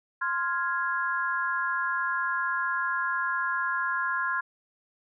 sine chord, F minor, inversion second, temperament equal, 1046.5 / 1396.9 / 1661.2 Hz, C6 / F6 / Ab6, 0 / 0 / 0 cents, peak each -30 dBFS, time 0.21-4.41 s, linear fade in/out 10 ms, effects none

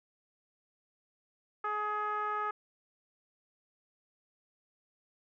10% pulse tone with low-pass filter, 420.7 Hz, G#4, 22 cents sharp, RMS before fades -34 dBFS, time 1.64-2.51 s, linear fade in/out 5 ms, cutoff 1300 Hz, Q 3.5, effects none

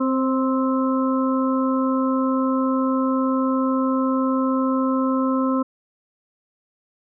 harmonic tone with a mistuned harmonic, 261.9 Hz, C4, 2 cents sharp, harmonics 1 / 2 / 4 / 5, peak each -19 / -26 / -27 / -29 dBFS, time 0-5.63 s, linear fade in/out 10 ms, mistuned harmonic 2, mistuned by +15 cents, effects none

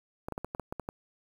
clicks, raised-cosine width 1 ms, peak -21 dBFS, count 9, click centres 0.285 / 0.323 / 0.379 / 0.446 / 0.549 / 0.597 / 0.725 / 0.797 / 0.889 s, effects 8-bit

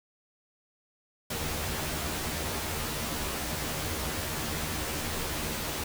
pink noise with comb filter, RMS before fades -33 dBFS, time 1.3-5.84 s, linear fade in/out 5 ms, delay 13 ms, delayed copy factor +0.9, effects none

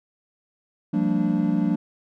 triangle chord, G minor seventh, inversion third, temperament equal with one note detuned, 174.61 / 196 / 227.9 / 293.7 Hz, F3 / G3 / Bb3 / D4, 0 / 0 / -39 / 0 cents, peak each -23 dBFS, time 0.93-1.76 s, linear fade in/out 10 ms, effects none

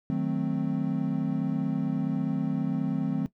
triangle chord, D# diminished seventh, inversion none, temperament equal, 155.56 / 185 / 220 / 261.6 Hz, D#3 / F#3 / A3 / C4, 0 / 0 / 0 / 0 cents, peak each -29 / -29 / -30 / -28 dBFS, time 0.1-3.26 s, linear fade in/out 0 ms, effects noise-tail reverb RT60 0.1 s tail -17 dB re dry

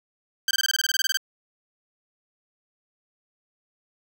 15% pulse tone bursts, 1568 Hz, G6, in tune, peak -14 dBFS, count 14, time 0.48-1.172 s, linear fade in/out 2 ms, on 29 ms, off 22 ms, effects none

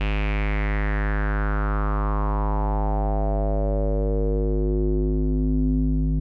square tone with low-pass filter sweep, 51.5 Hz, G#1, 14 cents flat, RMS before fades -22 dBFS, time 0-6.2 s, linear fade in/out 10 ms, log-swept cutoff 2700 to 210 Hz, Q 4.7, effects none

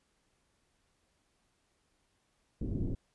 pink low-pass noise, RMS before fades -34 dBFS, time 2.61-2.95 s, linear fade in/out 5 ms, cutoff 340 Hz, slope 24 dB/octave, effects pink hiss -75 dBFS RMS until 3.14 s + resampled to 24000 Hz

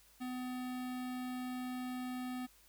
square tone with notch filter, 252 Hz, B3, 35 cents sharp, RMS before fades -41 dBFS, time 0.2-2.47 s, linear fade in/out 20 ms, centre 6100 Hz, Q 1.6, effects added 50 Hz sine -70 dBFS peak until 2.68 s + white hiss -65 dBFS RMS until 2.68 s

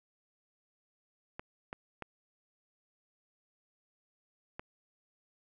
clicks, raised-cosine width 0.5 ms, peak -25 dBFS, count 4, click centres 1.395 / 1.729 / 2.023 / 4.595 s, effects none

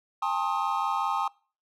triangle tone cluster, 807 / 892 / 1070 / 1255 Hz, G#5 / A5 / C6 / D#6, -50 / +23 / +38 / +15 cents, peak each -29 dBFS, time 0.22-1.28 s, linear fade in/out 5 ms, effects noise-tail reverb RT60 0.4 s tail -24 dB re dry

